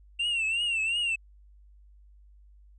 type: tone with vibrato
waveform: triangle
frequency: 2737 Hz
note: F7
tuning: 36 cents flat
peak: -24 dBFS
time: 0.19-1.16 s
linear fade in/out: 10 ms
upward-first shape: triangle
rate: 2.8 Hz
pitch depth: 110 cents each way
effects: added 50 Hz sine -52 dBFS peak until 2.78 s + resampled to 22050 Hz